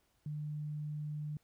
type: tone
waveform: sine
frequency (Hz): 150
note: D3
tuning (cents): +37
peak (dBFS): -37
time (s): 0.26-1.37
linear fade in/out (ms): 2
effects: pink hiss -75 dBFS RMS until 1.43 s